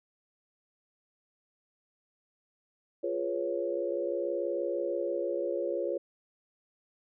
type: chord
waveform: sine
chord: C# dominant seventh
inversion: first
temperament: equal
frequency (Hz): 349.2 / 415.3 / 493.9 / 554.4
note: E#4 / G#4 / B4 / C#5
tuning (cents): 0 / 0 / 0 / 0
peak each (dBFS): -34 / -37 / -36 / -33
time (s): 3.03-5.98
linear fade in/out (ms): 10
effects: none

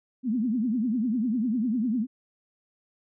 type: tone with vibrato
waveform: sine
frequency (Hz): 233.1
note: A#3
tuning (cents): 0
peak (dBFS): -23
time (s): 0.23-2.07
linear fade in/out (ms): 50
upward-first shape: triangle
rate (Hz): 10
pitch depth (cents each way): 250
effects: none

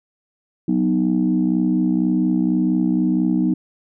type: chord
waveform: sine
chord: B major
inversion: second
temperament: equal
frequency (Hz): 185 / 246.9 / 311.1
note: F#3 / B3 / D#4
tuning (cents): 0 / 0 / 0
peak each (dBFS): -19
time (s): 0.68-3.54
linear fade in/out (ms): 5
effects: tanh soft clip ceiling -8 dBFS

